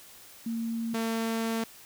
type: tone pair in turn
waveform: sine / sawtooth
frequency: 229 / 226.1 Hz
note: A#3 / A3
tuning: -31 / +47 cents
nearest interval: unison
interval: 22 cents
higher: first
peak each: -29 / -24 dBFS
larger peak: second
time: 0.46-0.94 / 0.94-1.64 s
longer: second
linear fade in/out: 5 ms
effects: white hiss -51 dBFS RMS until 1.85 s